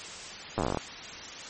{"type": "slowing click train", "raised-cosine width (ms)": 1, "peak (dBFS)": -14, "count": 13, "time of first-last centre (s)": [0.58, 0.772], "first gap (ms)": 9, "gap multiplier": 1.1, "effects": ["white hiss -41 dBFS RMS until 1.49 s", "MP3 32 kbps"]}